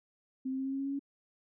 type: tone with pitch steps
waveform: sine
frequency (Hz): 261.6 / 264 / 266.5 / 269 / 271.5 / 274 / 276.5 / 279.1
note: C4 / C4 / C4 / C4 / C#4 / C#4 / C#4 / C#4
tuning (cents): 0 / +16 / +32 / +48 / -36 / -20 / -4 / +12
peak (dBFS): -32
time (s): 0.45-0.994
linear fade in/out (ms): 10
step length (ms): 68
effects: none

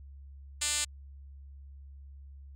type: tone with band-pass filter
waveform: 5% pulse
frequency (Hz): 296.3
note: D4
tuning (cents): +15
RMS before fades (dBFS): -31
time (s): 0.61-0.85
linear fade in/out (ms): 10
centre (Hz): 6600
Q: 4.1
effects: added 69 Hz sine -46 dBFS peak until 2.55 s

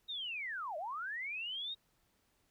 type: linear two-way sweep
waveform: sine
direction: down then up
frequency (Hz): 3799 to 582 to 3799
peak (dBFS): -38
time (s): 0.08-1.75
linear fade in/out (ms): 20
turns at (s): 0.77
effects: pink hiss -75 dBFS RMS until 2.5 s

